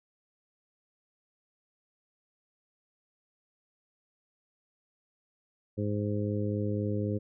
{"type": "harmonic tone", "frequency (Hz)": 103.83, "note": "G#2", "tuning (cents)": 0, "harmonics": [1, 2, 3, 4, 5], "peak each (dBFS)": [-31, -34, -36, -37, -38], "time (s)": [5.77, 7.19], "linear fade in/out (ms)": 20, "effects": []}